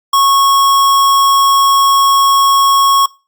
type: tone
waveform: square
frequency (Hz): 1100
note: C#6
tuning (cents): -14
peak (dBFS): -8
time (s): 0.13-3.06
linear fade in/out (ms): 5
effects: noise-tail reverb RT60 0.3 s tail -23 dB re dry + Opus 48 kbps